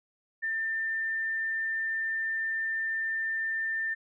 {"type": "tone", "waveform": "sine", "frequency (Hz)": 1793, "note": "A6", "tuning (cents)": 32, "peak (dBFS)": -28, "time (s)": [0.42, 3.95], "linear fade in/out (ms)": 20, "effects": []}